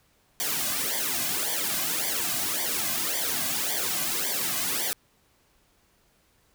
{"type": "noise with flanger", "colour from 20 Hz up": "white", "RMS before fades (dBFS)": -28, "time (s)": [0.4, 4.93], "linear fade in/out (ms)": 0, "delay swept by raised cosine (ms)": [0.74, 2.24], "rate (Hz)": 1.8, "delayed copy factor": -1, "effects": ["pink hiss -65 dBFS RMS until 6.54 s"]}